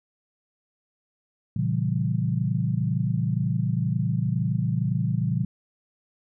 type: chord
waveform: sine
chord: A# diminished seventh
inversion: none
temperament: equal with one note detuned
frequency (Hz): 116.54 / 138.59 / 168.96 / 196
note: A#2 / C#3 / E3 / G3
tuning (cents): 0 / 0 / +43 / 0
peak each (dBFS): -26 / -27 / -27 / -31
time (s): 1.56-5.45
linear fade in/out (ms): 5
effects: none